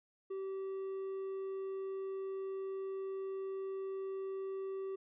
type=tone with hard clipping; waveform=sine; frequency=385.8 Hz; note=G4; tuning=28 cents flat; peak=-39 dBFS; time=0.3-4.96 s; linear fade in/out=10 ms; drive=3 dB; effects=resampled to 8000 Hz